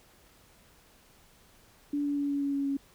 sine tone with pitch steps, 288.9 / 286.9 / 284.9 / 283 / 281 / 279.1 / 277.1 Hz, D4 / D4 / C#4 / C#4 / C#4 / C#4 / C#4, -28 / -40 / +48 / +36 / +24 / +12 / -1 cents, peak -27 dBFS, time 1.93-2.77 s, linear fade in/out 5 ms, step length 120 ms, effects pink hiss -60 dBFS RMS until 2.94 s

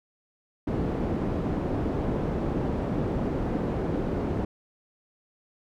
white low-pass noise, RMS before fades -28 dBFS, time 0.67-4.45 s, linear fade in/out 5 ms, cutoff 360 Hz, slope 12 dB/octave, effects none

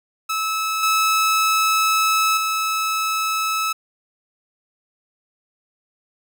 sawtooth tone with level steps, 1300 Hz, E6, 24 cents flat, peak -17 / -12 / -16 dBFS, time 0.29-3.73 s, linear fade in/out 10 ms, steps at 0.83 / 2.37 s, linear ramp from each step 2 ms, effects none

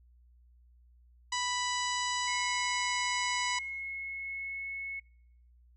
harmonic tone, 987.8 Hz, B5, in tune, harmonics 1 / 2 / 3 / 4 / 5 / 6 / 7 / 8, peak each -34 / -37 / -39 / -40 / -41 / -42 / -42 / -43 dBFS, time 1.32-3.59 s, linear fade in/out 5 ms
sine tone with pitch glide, 2156 to 2195 Hz, C#7 to C#7, -49 to -18 cents, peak -36 dBFS, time 2.27-5 s, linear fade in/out 10 ms, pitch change +31 cents, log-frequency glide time 3.14-4.67 s
effects noise-tail reverb RT60 0.8 s tail -26 dB re dry + added 60 Hz sine -58 dBFS peak until 5.76 s

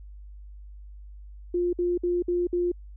sine tone bursts, 352 Hz, F4, 14 cents sharp, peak -22 dBFS, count 5, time 1.54-2.718 s, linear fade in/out 5 ms, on 190 ms, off 57 ms, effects added 50 Hz sine -41 dBFS peak until 2.96 s

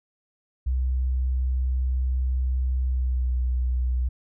sine tone with pitch glide, 63.9 to 62.3 Hz, C2 to B1, -40 to +16 cents, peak -21 dBFS, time 0.66-4.09 s, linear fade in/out 10 ms, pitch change -44 cents, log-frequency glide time 2.85-3.33 s, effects none

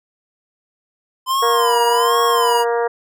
square tone with vibrato, 1024 Hz, C6, 38 cents flat, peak -16 dBFS, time 1.26-2.65 s, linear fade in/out 50 ms, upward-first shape sine, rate 1.3 Hz, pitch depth 120 cents each way
harmonic tone, 235 Hz, A#3, 14 cents sharp, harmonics 2 / 3 / 4 / 5 / 6 / 7 / 8, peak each -17 / -24 / -24 / -30 / -31 / -31 / -35 dBFS, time 1.42-2.88 s, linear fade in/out 10 ms
effects none

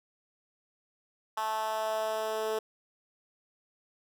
10% pulse tone with high-pass filter sweep, 218.6 Hz, A3, 11 cents flat, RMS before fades -32 dBFS, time 1.37-2.59 s, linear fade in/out 5 ms, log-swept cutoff 930 to 440 Hz, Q 3.6, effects none

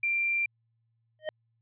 sine tone, 2368 Hz, D7, 14 cents sharp, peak -25 dBFS, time 0.03-0.46 s, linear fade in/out 5 ms
square tone with exponential growth, 620 Hz, D#5, 6 cents flat, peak -27 dBFS, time 1.19-1.29 s, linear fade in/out 1 ms, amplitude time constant 20 ms
effects added 114 Hz sine -70 dBFS peak until 1.61 s + resampled to 8000 Hz

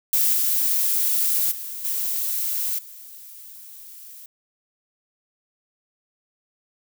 violet noise with level steps, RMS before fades -19 / -21 / -33 / -25 / -42 dBFS, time 0.13-4.26 s, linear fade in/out 2 ms, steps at 0.33 / 1.51 / 1.84 / 2.78 s, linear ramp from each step 10 ms, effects none

